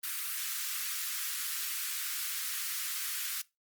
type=high-pass noise; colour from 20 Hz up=white; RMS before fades=-36 dBFS; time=0.03-3.42 s; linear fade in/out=10 ms; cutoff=1200 Hz; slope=48 dB/octave; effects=noise-tail reverb RT60 0.2 s tail -19 dB re dry + Opus 32 kbps